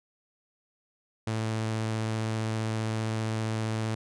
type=tone; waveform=sawtooth; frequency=110.6 Hz; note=A2; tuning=9 cents sharp; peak=-24 dBFS; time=1.27-3.95 s; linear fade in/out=5 ms; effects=resampled to 22050 Hz